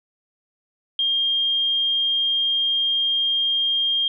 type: tone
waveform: sine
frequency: 3214 Hz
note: G7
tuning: 43 cents sharp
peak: -18 dBFS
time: 0.99-4.08 s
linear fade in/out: 2 ms
effects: none